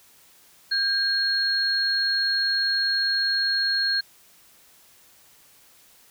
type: tone pair together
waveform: sine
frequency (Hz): 1600 / 4275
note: G6 / C8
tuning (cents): +35 / +36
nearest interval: octave + perfect fourth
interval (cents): 1701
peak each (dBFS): -25 / -22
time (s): 0.71-4.01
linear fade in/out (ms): 10
effects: white hiss -55 dBFS RMS until 6.1 s